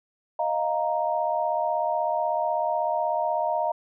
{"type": "chord", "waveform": "sine", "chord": "Eb suspended second", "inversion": "none", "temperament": "equal", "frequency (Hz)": [622.3, 698.5, 932.3], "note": ["Eb5", "F5", "Bb5"], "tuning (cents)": [0, 0, 0], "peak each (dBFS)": -27, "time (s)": [0.39, 3.72], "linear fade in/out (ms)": 5, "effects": []}